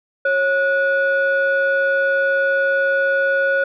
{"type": "tone pair together", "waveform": "sine", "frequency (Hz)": [547.6, 1462], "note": ["C#5", "F#6"], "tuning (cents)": [-21, -21], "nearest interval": "octave + perfect fourth", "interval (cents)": 1700, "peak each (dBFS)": -16, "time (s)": [0.25, 3.64], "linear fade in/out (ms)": 5, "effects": ["tanh soft clip ceiling -10 dBFS"]}